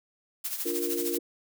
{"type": "noise with tremolo", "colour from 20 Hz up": "blue", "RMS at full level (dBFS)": -31, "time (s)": [0.44, 1.18], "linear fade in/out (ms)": 10, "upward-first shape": "sine", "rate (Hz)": 13, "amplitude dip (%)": 65}
{"type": "chord", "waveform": "sine", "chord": "Bb major", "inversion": "first", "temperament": "just", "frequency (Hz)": [291.4, 349.6, 466.2], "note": ["D4", "F4", "Bb4"], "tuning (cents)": [-13, 2, 0], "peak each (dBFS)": [-35, -31, -34], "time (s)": [0.65, 1.19], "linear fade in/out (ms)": 10}
{"effects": []}